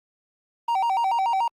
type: tone with vibrato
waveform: triangle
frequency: 848 Hz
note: G#5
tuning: 36 cents sharp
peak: -18 dBFS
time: 0.68-1.48 s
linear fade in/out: 5 ms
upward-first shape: square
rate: 6.9 Hz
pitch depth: 170 cents each way
effects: Opus 24 kbps